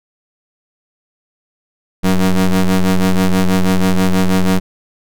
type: ring-modulated tone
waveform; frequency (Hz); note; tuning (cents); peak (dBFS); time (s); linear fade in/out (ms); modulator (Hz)
40% pulse; 94.3; F#2; +33; -6; 2.03-4.6; 20; 91.2
effects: none